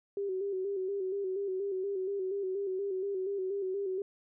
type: tone with vibrato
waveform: sine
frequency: 387.2 Hz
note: G4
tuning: 21 cents flat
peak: -31 dBFS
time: 0.17-4.02 s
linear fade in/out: 2 ms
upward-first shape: square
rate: 4.2 Hz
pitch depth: 56 cents each way
effects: none